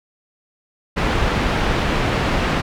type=low-pass noise; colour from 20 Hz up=pink; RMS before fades=-19 dBFS; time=0.96-2.62 s; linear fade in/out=20 ms; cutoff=2800 Hz; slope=12 dB/octave; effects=none